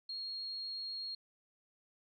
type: tone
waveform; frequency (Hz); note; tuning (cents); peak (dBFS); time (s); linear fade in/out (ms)
sine; 4273; C8; +36; -39; 0.09-1.15; 5
effects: none